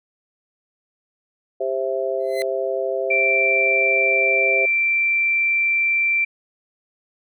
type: harmonic tone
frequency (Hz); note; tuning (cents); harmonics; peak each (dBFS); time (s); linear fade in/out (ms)
132.4; C3; +21; 3 / 4 / 5; -25 / -24 / -25; 1.6-4.66; 10
type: tone with exponential growth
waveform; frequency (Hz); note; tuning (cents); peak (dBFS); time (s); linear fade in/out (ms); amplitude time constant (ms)
30% pulse; 2041; C7; -44; -21; 2.2-2.42; 0; 47
type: tone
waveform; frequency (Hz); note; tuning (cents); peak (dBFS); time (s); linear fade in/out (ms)
sine; 2349; D7; 0; -16; 3.1-6.25; 10
effects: none